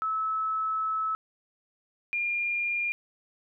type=tone pair in turn; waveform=sine; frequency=1300 / 2408 Hz; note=E6 / D7; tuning=-24 / +43 cents; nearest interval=major seventh; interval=1067 cents; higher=second; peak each=-26 dBFS; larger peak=neither; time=0.02-1.15 / 2.13-2.92 s; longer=first; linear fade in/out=0 ms; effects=none